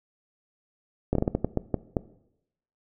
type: slowing click train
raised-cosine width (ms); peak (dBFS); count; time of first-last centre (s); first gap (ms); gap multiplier
2; -10; 10; 1.13-1.968; 23; 1.33
effects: noise-tail reverb RT60 0.8 s tail -18 dB re dry